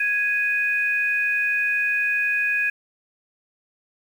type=tone pair together; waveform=sine; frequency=1661.2 / 2489 Hz; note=G#6 / D#7; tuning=0 / 0 cents; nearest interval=perfect fifth; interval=700 cents; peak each=-22 dBFS; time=0-2.7 s; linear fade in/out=5 ms; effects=8-bit